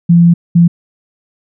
sine tone bursts at uneven times, 170.9 Hz, F3, 37 cents flat, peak -3 dBFS, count 2, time 0.09-0.34 / 0.55-0.68 s, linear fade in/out 10 ms, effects none

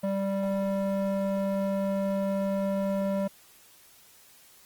square tone with band-pass filter, 195.8 Hz, G3, 2 cents flat, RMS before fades -28 dBFS, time 0.03-3.28 s, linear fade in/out 10 ms, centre 450 Hz, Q 2, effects white hiss -56 dBFS RMS until 4.65 s + Opus 24 kbps

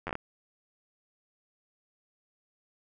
slowing click train, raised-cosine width 0.5 ms, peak -19 dBFS, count 6, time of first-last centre 0.07-0.154 s, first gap 10 ms, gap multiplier 1.26, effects none

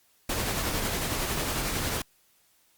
pink noise with tremolo, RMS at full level -28 dBFS, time 0.29-2.02 s, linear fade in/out 5 ms, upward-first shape triangle, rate 11 Hz, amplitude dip 35%, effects white hiss -65 dBFS RMS until 2.77 s + Opus 48 kbps

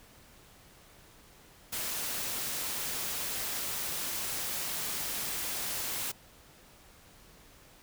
white noise, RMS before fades -35 dBFS, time 1.72-6.12 s, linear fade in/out 10 ms, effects pink hiss -57 dBFS RMS until 7.82 s

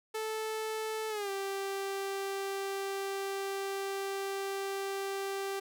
sawtooth tone with pitch glide, 437.5 to 392 Hz, A4 to G4, -10 to 0 cents, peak -30 dBFS, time 0.14-5.6 s, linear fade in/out 10 ms, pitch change -190 cents, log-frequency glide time 1.09-1.3 s, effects none

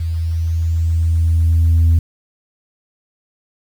sine tone with level ramp, 82.41 Hz, E2, in tune, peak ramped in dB -17 to -6 dBFS, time 0-1.99 s, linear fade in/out 5 ms, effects tanh soft clip ceiling -7 dBFS + 7-bit

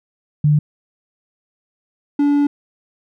sine / triangle tone pair in turn, 149.1 / 287.9 Hz, D3 / D4, +27 / -34 cents, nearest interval major seventh, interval 1139 cents, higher second, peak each -10 dBFS, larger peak neither, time 0.44-0.59 / 2.19-2.47 s, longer second, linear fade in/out 5 ms, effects none

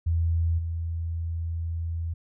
sine tone with level steps, 83.1 Hz, E2, 15 cents sharp, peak -21 / -27 dBFS, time 0.06-2.14 s, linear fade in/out 10 ms, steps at 0.58 s, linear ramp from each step 10 ms, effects none

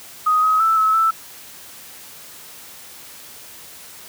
sine tone with pitch steps, 1251 / 1269 / 1321 / 1293 / 1322 Hz, D#6 / D#6 / E6 / E6 / E6, +9 / +34 / +3 / -34 / +5 cents, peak -13 dBFS, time 0.26-1.11 s, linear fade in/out 10 ms, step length 170 ms, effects white hiss -40 dBFS RMS until 4.08 s + high-pass 60 Hz 12 dB/octave

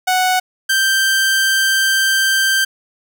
sawtooth tone pair in turn, 740 / 1568 Hz, F#5 / G6, 0 / 0 cents, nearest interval octave + minor second, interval 1300 cents, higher second, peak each -9 dBFS, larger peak neither, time 0.07-0.4 / 0.69-2.65 s, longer second, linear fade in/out 10 ms, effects none

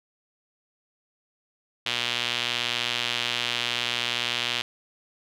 sawtooth tone with band-pass filter, 120.5 Hz, B2, 42 cents flat, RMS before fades -28 dBFS, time 1.86-4.62 s, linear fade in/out 5 ms, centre 3200 Hz, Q 2.7, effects none

